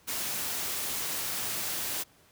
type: noise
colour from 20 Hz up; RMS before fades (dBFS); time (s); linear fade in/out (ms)
white; -33; 0.07-2.04; 20
effects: pink hiss -61 dBFS RMS until 2.31 s + high-pass 60 Hz 12 dB/octave